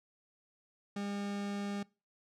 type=tone; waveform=40% pulse; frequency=201.9 Hz; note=G#3; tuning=49 cents flat; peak=-35 dBFS; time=0.96-1.83 s; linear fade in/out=5 ms; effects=noise-tail reverb RT60 0.3 s tail -23 dB re dry + low-pass 7000 Hz 12 dB/octave